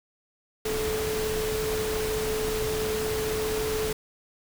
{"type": "tone in noise", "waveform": "sine", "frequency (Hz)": 433.6, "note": "A4", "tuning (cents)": -25, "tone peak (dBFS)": -27, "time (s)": [0.65, 3.93], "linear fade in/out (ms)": 5, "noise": "pink", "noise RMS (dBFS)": -32, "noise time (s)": [0.65, 3.93], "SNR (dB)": 2, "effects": []}